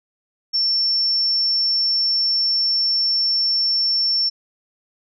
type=tone; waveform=sine; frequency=5420 Hz; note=E8; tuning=47 cents sharp; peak=-16 dBFS; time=0.53-4.3 s; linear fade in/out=20 ms; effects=none

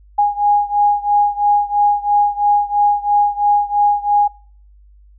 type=beating tone pair; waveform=sine; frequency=822 / 825 Hz; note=G#5 / G#5; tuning=-18 / -12 cents; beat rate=3 Hz; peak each=-14 / -16 dBFS; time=0.18-4.28 s; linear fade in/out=10 ms; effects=noise-tail reverb RT60 0.5 s tail -25 dB re dry + added 50 Hz sine -43 dBFS peak until 5.18 s

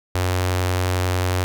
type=tone with notch filter; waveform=sawtooth; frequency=91.1 Hz; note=F#2; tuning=26 cents flat; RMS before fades=-21 dBFS; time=0.15-1.44 s; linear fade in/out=0 ms; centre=180 Hz; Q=0.72; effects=none

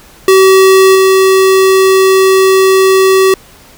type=tone with level steps; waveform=square; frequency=381.5 Hz; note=G4; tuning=47 cents flat; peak=-3 / -5 dBFS; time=0.28-3.34 s; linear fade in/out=2 ms; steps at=0.95 s; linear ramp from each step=2 ms; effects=pink hiss -39 dBFS RMS until 3.77 s

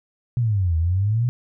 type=exponential two-way sweep; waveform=sine; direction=down then up; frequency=125.8 to 79.2 to 125.8 Hz; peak=-17 dBFS; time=0.37-1.29 s; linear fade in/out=0 ms; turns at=0.77 s; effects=none

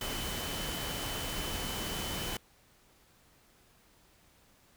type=tone in noise; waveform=sine; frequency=3031 Hz; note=F#7; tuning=41 cents sharp; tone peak=-42 dBFS; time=0.01-2.37 s; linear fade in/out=2 ms; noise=pink; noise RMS=-37 dBFS; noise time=0.01-2.37 s; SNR=-8 dB; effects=pink hiss -64 dBFS RMS until 4.76 s

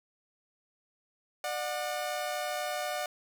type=tone pair together; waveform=sawtooth; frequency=598 / 730.4 Hz; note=D5 / F#5; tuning=+31 / -23 cents; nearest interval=minor third; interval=346 cents; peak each=-31 / -31 dBFS; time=1.44-3.06 s; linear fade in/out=2 ms; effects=none

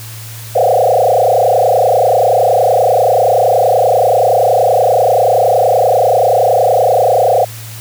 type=tone with frequency modulation; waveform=sine; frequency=622.3 Hz; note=D#5; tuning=in tune; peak=-7 dBFS; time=0.55-7.45 s; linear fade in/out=10 ms; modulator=30.5 Hz; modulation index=4.5; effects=added 112 Hz sine -28 dBFS peak until 7.8 s + white hiss -32 dBFS RMS until 7.8 s

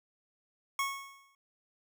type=tone with exponential decay; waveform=25% pulse; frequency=1100 Hz; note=C#6; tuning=14 cents flat; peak=-24 dBFS; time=0.79-1.35 s; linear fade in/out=2 ms; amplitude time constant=120 ms; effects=none

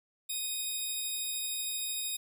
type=tone pair together; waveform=10% pulse; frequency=2489 / 3727 Hz; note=D#7 / A#7; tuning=0 / -1 cents; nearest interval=perfect fifth; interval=699 cents; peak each=-33 / -26 dBFS; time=0.29-2.17 s; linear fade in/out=10 ms; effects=none

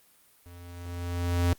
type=tone with level ramp; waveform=square; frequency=87.31 Hz; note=F2; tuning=in tune; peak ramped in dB=-46 to -21 dBFS; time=0.46-1.53 s; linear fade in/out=0 ms; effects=white hiss -61 dBFS RMS until 1.58 s + Opus 32 kbps

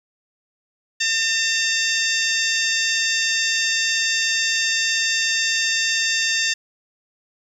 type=harmonic tone with a mistuned harmonic; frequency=903 Hz; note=A5; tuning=45 cents sharp; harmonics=2 / 3 / 4 / 5 / 6 / 7 / 8; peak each=-23 / -25 / -26 / -27 / -28 / -28 / -29 dBFS; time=1-6.54 s; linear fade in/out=10 ms; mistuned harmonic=5; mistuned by=+77 cents; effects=8-bit

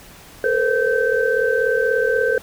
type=tone cluster; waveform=sine; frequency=439.4 / 476 / 520 / 1551 Hz; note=A4 / A#4 / C5 / G6; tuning=-2 / +36 / -11 / -19 cents; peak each=-21 dBFS; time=0.44-2.38 s; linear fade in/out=2 ms; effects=pink hiss -43 dBFS RMS until 2.42 s

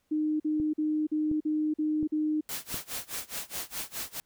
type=tone bursts; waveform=sine; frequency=306.6 Hz; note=D#4; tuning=25 cents flat; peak=-25 dBFS; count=7; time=0.11-2.41 s; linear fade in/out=10 ms; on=290 ms; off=45 ms
type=click train; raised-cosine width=3 ms; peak=-25 dBFS; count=4; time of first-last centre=0.6-2.743 s; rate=1.4 Hz
type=noise with tremolo; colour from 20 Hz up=white; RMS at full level=-34 dBFS; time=2.49-4.2 s; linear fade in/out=0 ms; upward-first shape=sine; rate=4.8 Hz; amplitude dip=95%
effects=pink hiss -74 dBFS RMS until 4.25 s

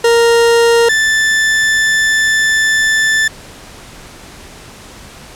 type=tone pair in turn; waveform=40% pulse; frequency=466.2 / 1760.1 Hz; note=A#4 / A6; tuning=0 / 0 cents; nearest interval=octave + major seventh; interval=2300 cents; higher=second; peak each=-6 / -9 dBFS; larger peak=first; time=0.04-0.89 / 0.89-3.28 s; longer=second; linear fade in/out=5 ms; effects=pink hiss -35 dBFS RMS until 5.35 s + low-pass 10000 Hz 12 dB/octave

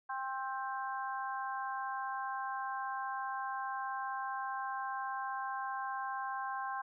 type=harmonic tone with a mistuned harmonic; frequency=264.9 Hz; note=C4; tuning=22 cents sharp; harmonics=3 / 4 / 5 / 6; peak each=-40 / -39 / -50 / -43 dBFS; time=0.09-6.82 s; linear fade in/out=10 ms; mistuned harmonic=6; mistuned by=-21 cents; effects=none

